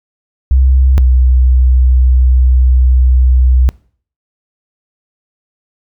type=tone pair in turn; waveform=sine; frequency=65.41 / 63.36 Hz; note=C2 / B1; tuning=0 / +45 cents; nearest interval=minor second; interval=55 cents; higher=first; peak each=-4 dBFS; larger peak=neither; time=0.51-0.98 / 0.98-3.69 s; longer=second; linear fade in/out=0 ms; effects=noise-tail reverb RT60 0.5 s tail -24 dB re dry + tanh soft clip ceiling 0 dBFS